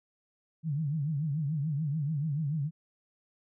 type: tone with vibrato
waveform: sine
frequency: 149.6 Hz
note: D3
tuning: 32 cents sharp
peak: -28 dBFS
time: 0.63-2.71 s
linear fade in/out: 50 ms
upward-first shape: triangle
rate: 6.9 Hz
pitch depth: 180 cents each way
effects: none